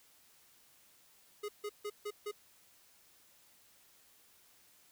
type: tone bursts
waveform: square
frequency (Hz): 415.7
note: G#4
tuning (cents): +2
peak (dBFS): -38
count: 5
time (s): 1.43-2.315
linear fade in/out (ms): 10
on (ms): 57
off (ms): 150
effects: white hiss -65 dBFS RMS until 4.91 s